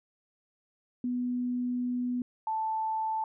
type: tone pair in turn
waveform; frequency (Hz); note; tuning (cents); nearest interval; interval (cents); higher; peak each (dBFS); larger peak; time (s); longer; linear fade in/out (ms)
sine; 246.9 / 879.9; B3 / A5; 0 / 0; octave + minor seventh; 2200; second; -28; neither; 1.04-2.22 / 2.47-3.24; first; 2
effects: none